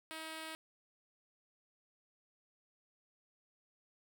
5% pulse tone, 318.6 Hz, D#4, 41 cents sharp, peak -32 dBFS, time 0.11-0.55 s, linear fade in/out 0 ms, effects none

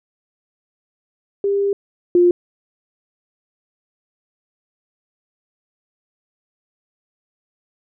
sine tone pair in turn, 399.7 / 352.2 Hz, G4 / F4, +34 / +15 cents, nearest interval major second, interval 219 cents, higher first, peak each -15 / -9 dBFS, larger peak second, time 1.44-1.73 / 2.15-2.31 s, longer first, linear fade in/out 2 ms, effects none

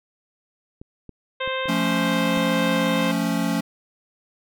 clicks, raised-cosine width 3 ms, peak -26 dBFS, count 5, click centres 0.815 / 1.093 / 1.476 / 1.657 / 2.373 s
harmonic tone, 523.3 Hz, C5, in tune, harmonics 1 / 2 / 3 / 4 / 5 / 6 / 7, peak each -27 / -30 / -32 / -33 / -34 / -35 / -35 dBFS, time 1.4-3.12 s, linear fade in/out 10 ms
square chord, F augmented, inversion none, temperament equal, 174.61 / 220 / 277.2 Hz, F3 / A3 / C#4, 0 / 0 / 0 cents, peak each -26 dBFS, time 1.68-3.61 s, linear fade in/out 10 ms
effects none

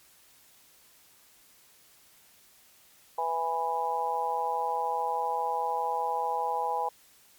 harmonic tone, 164.81 Hz, E3, in tune, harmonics 3 / 4 / 5 / 6, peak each -35 / -38 / -29 / -32 dBFS, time 3.18-6.89 s, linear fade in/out 5 ms, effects white hiss -59 dBFS RMS until 7.38 s + MP3 96 kbps

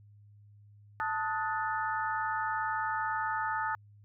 harmonic tone with a mistuned harmonic, 293.7 Hz, D4, in tune, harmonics 3 / 4 / 5 / 6, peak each -33 / -35 / -37 / -39 dBFS, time 1-3.75 s, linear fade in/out 0 ms, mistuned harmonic 4, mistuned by +120 cents, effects added 103 Hz sine -54 dBFS peak until 4.04 s

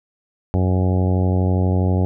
harmonic tone, 92.3 Hz, F#2, 4 cents flat, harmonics 1 / 2 / 3 / 4 / 5 / 6 / 7 / 8 / 9, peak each -16 / -22 / -26 / -28 / -30 / -32 / -33 / -34 / -35 dBFS, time 0.54-2.05 s, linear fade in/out 0 ms, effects none

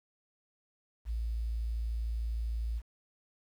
sine tone, 56.5 Hz, A1, 47 cents sharp, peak -31 dBFS, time 1.05-2.82 s, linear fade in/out 50 ms, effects 10-bit

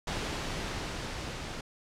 pink noise with level ramp, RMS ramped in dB -33 to -39 dBFS, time 0.07-1.61 s, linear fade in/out 5 ms, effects low-pass 6000 Hz 12 dB/octave

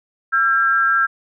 sine tone pair together, 1353 / 1609 Hz, E6 / G6, +45 / +45 cents, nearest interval minor third, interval 300 cents, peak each -16 dBFS, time 0.32-1.07 s, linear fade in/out 20 ms, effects none

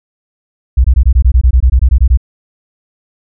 sine tone bursts, 62.5 Hz, B1, 21 cents sharp, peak -3 dBFS, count 15, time 0.77-2.174 s, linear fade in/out 10 ms, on 74 ms, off 21 ms, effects none

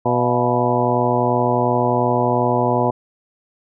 harmonic tone with a mistuned harmonic, 122.8 Hz, B2, 9 cents flat, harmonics 1 / 2 / 3 / 4 / 5 / 6 / 7 / 8, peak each -23 / -23 / -23 / -23 / -23 / -23 / -23 / -23 dBFS, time 0.05-2.91 s, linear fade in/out 10 ms, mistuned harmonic 6, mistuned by -75 cents, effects none

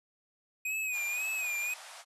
square tone with vibrato, 2489 Hz, D#7, in tune, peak -32 dBFS, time 0.65-1.74 s, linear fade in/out 5 ms, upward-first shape sine, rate 1.9 Hz, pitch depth 78 cents each way
pink band-pass noise, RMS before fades -49 dBFS, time 0.91-2.05 s, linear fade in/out 50 ms, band 610 to 11000 Hz, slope 48 dB/octave
effects resampled to 32000 Hz

